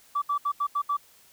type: tone bursts at uneven times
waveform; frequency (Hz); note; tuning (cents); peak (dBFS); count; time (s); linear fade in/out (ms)
sine; 1156; D6; -28; -22; 6; 0.15-0.22 / 0.29-0.38 / 0.45-0.52 / 0.6-0.67 / 0.75-0.82 / 0.89-0.97; 10
effects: tanh soft clip ceiling -18 dBFS + white hiss -57 dBFS RMS until 1.32 s